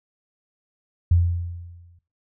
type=tone with exponential decay; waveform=sine; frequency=86.4 Hz; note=F2; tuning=18 cents flat; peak=-12 dBFS; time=1.11-1.99 s; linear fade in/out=5 ms; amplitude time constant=190 ms; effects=noise-tail reverb RT60 0.3 s tail -17 dB re dry